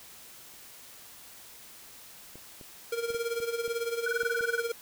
clicks, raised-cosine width 2 ms, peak -34 dBFS, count 8, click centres 2.356 / 2.612 / 3.104 / 3.147 / 3.402 / 3.679 / 4.233 / 4.409 s
square tone with tremolo, 466.2 Hz, A#4, in tune, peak -28 dBFS, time 2.92-4.72 s, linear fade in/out 5 ms, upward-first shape sine, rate 18 Hz, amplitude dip 70%
sine tone bursts, 1481 Hz, F#6, 1 cent sharp, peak -26 dBFS, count 12, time 4.06-4.601 s, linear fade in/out 5 ms, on 24 ms, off 23 ms
effects white hiss -50 dBFS RMS until 4.81 s

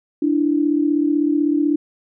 sine tone pair together, 293.7 / 329.7 Hz, D4 / E4, 0 / 0 cents, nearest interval major second, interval 200 cents, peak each -16 / -20 dBFS, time 0.22-1.76 s, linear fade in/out 5 ms, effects none

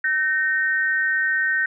sine tone pair together, 1536 / 1847.6 Hz, G6 / A#6, -36 / -16 cents, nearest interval minor third, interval 320 cents, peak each -21 dBFS, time 0.04-1.66 s, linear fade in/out 5 ms, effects none

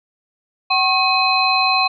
sine tone cluster, 757 / 1087 / 2530 / 4082 Hz, F#5 / C#6 / D#7 / C8, +39 / -34 / +28 / -44 cents, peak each -19 dBFS, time 0.7-1.88 s, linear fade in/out 10 ms, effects none

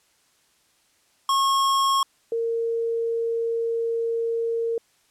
square / sine tone pair in turn, 1089 / 460.3 Hz, C#6 / A#4, -31 / -22 cents, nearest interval octave + minor third, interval 1491 cents, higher first, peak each -19 / -22 dBFS, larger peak first, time 1.29-2.03 / 2.32-4.78 s, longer second, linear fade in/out 2 ms, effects white hiss -63 dBFS RMS until 5.1 s + low-pass 10000 Hz 12 dB/octave

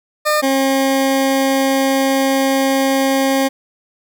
20% pulse tone pair in turn, 605 / 269.5 Hz, D#5 / C#4, -49 / -49 cents, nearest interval octave + major second, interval 1400 cents, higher first, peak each -8 dBFS, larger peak neither, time 0.25-0.42 / 0.42-3.49 s, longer second, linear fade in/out 20 ms, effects 8-bit

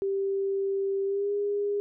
sine tone with pitch glide, 392 to 407.7 Hz, G4 to G#4, 0 to -32 cents, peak -25 dBFS, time 0.02-1.8 s, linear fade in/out 0 ms, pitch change +68 cents, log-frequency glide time 1.05-1.32 s, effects none

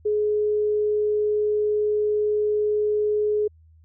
sine tone, 421.1 Hz, G#4, 24 cents sharp, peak -19 dBFS, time 0.05-3.48 s, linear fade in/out 10 ms, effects added 80 Hz sine -50 dBFS peak until 3.84 s

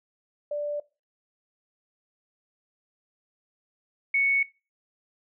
sine tone pair in turn, 587.3 / 2217 Hz, D5 / C#7, 0 / 0 cents, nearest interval octave + major seventh, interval 2300 cents, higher second, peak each -27 / -20 dBFS, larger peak second, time 0.51-0.8 / 4.14-4.43 s, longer neither, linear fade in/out 5 ms, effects noise-tail reverb RT60 0.3 s tail -21 dB re dry

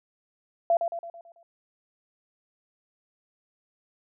sine tone with echo, 679 Hz, F5, 49 cents flat, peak -18 dBFS, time 0.7-0.77 s, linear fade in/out 2 ms, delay 110 ms, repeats 6, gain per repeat -6 dB, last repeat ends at 1.43 s, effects none

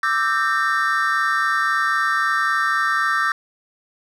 triangle chord, E half-diminished seventh, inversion third, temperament equal with one note detuned, 1174.7 / 1318.5 / 1568 / 1826.3 Hz, D6 / E6 / G6 / Bb6, 0 / 0 / 0 / -36 cents, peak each -21 dBFS, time 0.03-3.32 s, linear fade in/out 2 ms, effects none

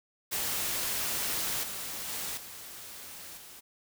white noise with level steps, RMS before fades -32 / -38 / -36 / -45 / -49 dBFS, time 0.31-3.61 s, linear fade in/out 20 ms, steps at 1.63 / 2.08 / 2.37 / 3.37 s, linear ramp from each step 5 ms, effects none

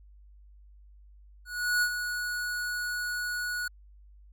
square tone with ADSR envelope, 1462 Hz, F#6, 21 cents flat, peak -23 dBFS, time 1.45-3.68 s, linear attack 370 ms, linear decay 71 ms, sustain -8 dB, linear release 5 ms, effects added 50 Hz sine -51 dBFS peak until 4.32 s

